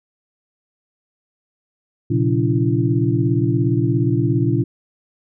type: tone cluster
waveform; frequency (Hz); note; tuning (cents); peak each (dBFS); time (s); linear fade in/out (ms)
sine; 118.8 / 136 / 175.5 / 290.6 / 338.3; A#2 / C#3 / F3 / D4 / E4; +33 / -33 / +9 / -18 / +45; -18 / -21 / -25 / -22 / -22; 2.1-4.64; 10
effects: none